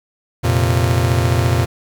45% pulse chord, F suspended fourth, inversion none, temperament just, 87.31 / 116.41 / 130.96 Hz, F2 / Bb2 / C3, 0 / -2 / +2 cents, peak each -18 / -16 / -20 dBFS, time 0.43-1.66 s, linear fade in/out 20 ms, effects 8-bit

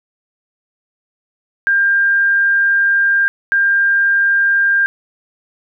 sine tone bursts at uneven times, 1598 Hz, G6, 33 cents sharp, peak -10 dBFS, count 2, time 1.67-3.28 / 3.52-4.86 s, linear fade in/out 0 ms, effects none

